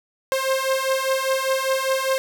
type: beating tone pair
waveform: sawtooth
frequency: 528 / 533 Hz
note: C5 / C5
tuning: +16 / +32 cents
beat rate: 5 Hz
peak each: -19 dBFS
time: 0.32-2.18 s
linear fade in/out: 0 ms
effects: none